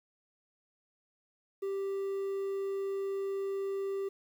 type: tone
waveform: triangle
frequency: 392 Hz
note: G4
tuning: in tune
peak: -30 dBFS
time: 1.62-4.09 s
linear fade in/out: 10 ms
effects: 10-bit